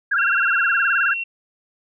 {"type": "tone with vibrato", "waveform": "sine", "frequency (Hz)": 1501, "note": "F#6", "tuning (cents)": 24, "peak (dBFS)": -16, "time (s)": [0.11, 1.14], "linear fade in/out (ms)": 10, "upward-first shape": "sine", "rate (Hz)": 19, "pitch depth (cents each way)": 170}
{"type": "tone", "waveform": "sine", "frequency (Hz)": 2727, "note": "F7", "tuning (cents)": -42, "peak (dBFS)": -23, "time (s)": [0.18, 1.24], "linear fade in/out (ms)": 10}
{"effects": []}